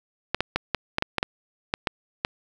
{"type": "clicks", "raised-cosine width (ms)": 0.3, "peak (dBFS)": -6, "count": 11, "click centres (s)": [0.346, 0.406, 0.56, 0.747, 0.984, 1.024, 1.183, 1.229, 1.739, 1.872, 2.249], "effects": ["7-bit"]}